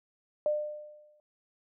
sine tone with exponential decay, 600 Hz, D5, 37 cents sharp, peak -23 dBFS, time 0.46-1.2 s, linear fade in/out 1 ms, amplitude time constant 160 ms, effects none

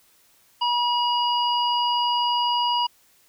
harmonic tone, 964 Hz, B5, 42 cents flat, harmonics 1 / 3 / 5, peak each -21 / -25 / -31 dBFS, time 0.61-2.87 s, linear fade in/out 10 ms, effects white hiss -59 dBFS RMS until 3.28 s

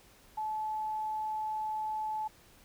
sine tone, 864 Hz, A5, 32 cents flat, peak -32 dBFS, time 0.37-2.28 s, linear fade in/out 10 ms, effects pink hiss -60 dBFS RMS until 2.64 s

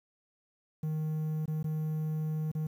triangle tone with dropouts, 155.56 Hz, D#3, in tune, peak -28 dBFS, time 0.83-2.67 s, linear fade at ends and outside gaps 5 ms, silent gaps 1.458-1.478 / 1.629-1.642 / 2.516-2.55 s, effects 10-bit

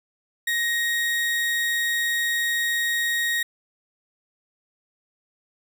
35% pulse tone, 1877 Hz, A#6, 11 cents sharp, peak -20 dBFS, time 0.47-3.43 s, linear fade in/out 5 ms, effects none

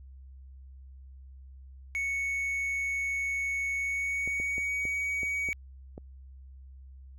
triangle tone with pitch glide, 2217 to 2256 Hz, C#7 to C#7, 0 to +30 cents, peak -27 dBFS, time 1.95-5.53 s, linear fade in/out 0 ms, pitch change +30 cents, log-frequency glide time 3.75-4.93 s
clicks, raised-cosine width 2 ms, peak -28 dBFS, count 7, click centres 4.276 / 4.4 / 4.581 / 4.853 / 5.232 / 5.488 / 5.979 s
effects added 66 Hz sine -46 dBFS peak until 7.18 s

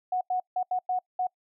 sine tone bursts at uneven times, 734 Hz, F#5, 14 cents flat, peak -24 dBFS, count 6, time 0.12-0.21 / 0.3-0.4 / 0.56-0.63 / 0.71-0.79 / 0.89-0.99 / 1.19-1.27 s, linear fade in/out 5 ms, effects noise-tail reverb RT60 0.1 s tail -26 dB re dry

